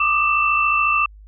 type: tone cluster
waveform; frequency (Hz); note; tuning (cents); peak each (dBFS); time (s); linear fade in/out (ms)
sine; 1181 / 1235 / 2668; D6 / D#6 / E7; +9 / -13 / +20; -18 / -25 / -18; 0-1.06; 5
effects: added 51 Hz sine -40 dBFS peak until 1.27 s